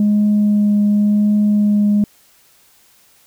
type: tone with vibrato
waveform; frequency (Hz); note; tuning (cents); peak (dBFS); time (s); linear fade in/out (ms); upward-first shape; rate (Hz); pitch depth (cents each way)
sine; 207.7; G#3; 0; -9; 0-2.04; 2; triangle; 0.92; 11
effects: tanh soft clip ceiling -8 dBFS + white hiss -52 dBFS RMS until 3.26 s